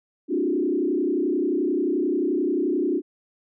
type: tone with frequency modulation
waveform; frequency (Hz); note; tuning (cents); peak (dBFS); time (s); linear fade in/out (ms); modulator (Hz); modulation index
sine; 325.1; E4; -24; -20; 0.28-3.02; 50; 31.4; 1.9
effects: none